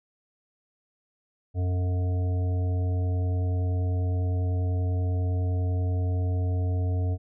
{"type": "harmonic tone with a mistuned harmonic", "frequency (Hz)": 91, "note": "F#2", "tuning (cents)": -28, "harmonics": [1, 3, 5, 7, 8], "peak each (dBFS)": [-23, -38, -40, -43, -46], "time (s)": [1.54, 7.18], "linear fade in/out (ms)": 50, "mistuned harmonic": 5, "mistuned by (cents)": -29, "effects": []}